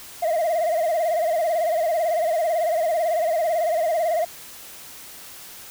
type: tone with vibrato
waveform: sine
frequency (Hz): 659.3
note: E5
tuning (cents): 0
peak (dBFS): -16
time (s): 0.22-4.25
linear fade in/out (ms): 10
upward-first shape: sine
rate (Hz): 18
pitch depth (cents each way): 110
effects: tanh soft clip ceiling -18 dBFS + white hiss -41 dBFS RMS until 5.7 s